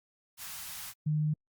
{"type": "band-stop noise", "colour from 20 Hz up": "white", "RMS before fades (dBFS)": -42, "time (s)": [0.37, 0.94], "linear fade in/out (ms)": 50, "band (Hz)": [180, 770], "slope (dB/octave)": 24}
{"type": "tone", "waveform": "sine", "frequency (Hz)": 152.4, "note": "D#3", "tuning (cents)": -36, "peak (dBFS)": -26, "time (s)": [1.06, 1.34], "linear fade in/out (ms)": 10}
{"effects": ["Opus 48 kbps"]}